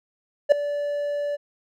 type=tone with ADSR envelope; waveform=triangle; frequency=580 Hz; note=D5; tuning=22 cents flat; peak=-6 dBFS; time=0.49-1.37 s; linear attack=29 ms; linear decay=4 ms; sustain=-16 dB; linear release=25 ms; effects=none